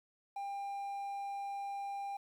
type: tone with quantisation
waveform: triangle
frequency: 798 Hz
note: G5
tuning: 31 cents sharp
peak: -36 dBFS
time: 0.36-2.17 s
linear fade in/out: 5 ms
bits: 11
effects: none